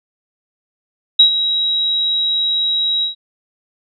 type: tone with ADSR envelope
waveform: sine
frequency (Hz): 3846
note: B7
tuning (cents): -47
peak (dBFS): -3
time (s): 1.19-3.15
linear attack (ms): 7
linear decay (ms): 100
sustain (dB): -11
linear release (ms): 120
effects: none